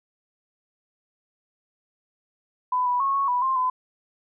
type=tone with pitch steps; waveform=sine; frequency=1001 / 984 / 1095 / 1105 / 985 / 1055 / 1014 Hz; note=B5 / B5 / C#6 / C#6 / B5 / C6 / B5; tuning=+23 / -7 / -22 / -6 / -5 / +14 / +45 cents; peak=-20 dBFS; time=2.72-3.7 s; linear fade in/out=5 ms; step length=140 ms; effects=none